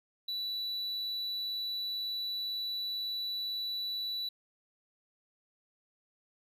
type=tone; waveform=triangle; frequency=3951 Hz; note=B7; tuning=in tune; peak=-32 dBFS; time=0.28-4.29 s; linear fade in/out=5 ms; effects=none